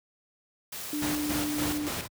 white noise, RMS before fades -38 dBFS, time 0.72-1.78 s, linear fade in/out 5 ms
sine tone, 297.5 Hz, D4, 22 cents sharp, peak -29 dBFS, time 0.93-1.88 s, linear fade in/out 0 ms
pink noise with tremolo, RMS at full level -32 dBFS, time 1.01-2.08 s, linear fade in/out 20 ms, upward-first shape square, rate 3.5 Hz, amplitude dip 55%
effects high-pass 60 Hz 12 dB/octave

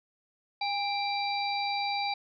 harmonic tone with a mistuned harmonic, 784 Hz, G5, in tune, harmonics 1 / 3 / 5 / 6, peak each -30 / -35 / -37 / -38 dBFS, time 0.61-2.14 s, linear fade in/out 5 ms, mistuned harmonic 1, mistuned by +58 cents, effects none

